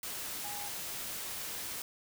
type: tone in noise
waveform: sine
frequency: 821 Hz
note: G#5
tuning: 20 cents flat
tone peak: -44 dBFS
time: 0.44-0.68 s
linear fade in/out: 2 ms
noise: white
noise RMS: -40 dBFS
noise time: 0.03-1.82 s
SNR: -7 dB
effects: none